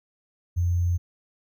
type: tone with sample-and-hold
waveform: sine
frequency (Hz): 87.31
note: F2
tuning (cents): 0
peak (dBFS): -20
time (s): 0.56-0.98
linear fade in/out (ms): 20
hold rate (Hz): 6300
effects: none